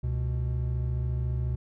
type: tone pair together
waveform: triangle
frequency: 69.3 / 123.48 Hz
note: C#2 / B2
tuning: 0 / 0 cents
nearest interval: minor seventh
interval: 1000 cents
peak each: -27 dBFS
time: 0.03-1.56 s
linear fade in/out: 10 ms
effects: none